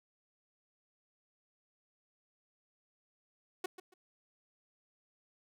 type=tone with echo; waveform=sawtooth; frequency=369.1 Hz; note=F#4; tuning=4 cents flat; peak=-30 dBFS; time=3.64-3.66 s; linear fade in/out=5 ms; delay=140 ms; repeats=2; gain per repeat=-13 dB; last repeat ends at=3.94 s; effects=none